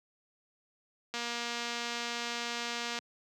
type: click train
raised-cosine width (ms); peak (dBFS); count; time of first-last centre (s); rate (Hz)
0.2; -19; 439; 1.14-2.988; 237
effects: high-pass 150 Hz 12 dB/octave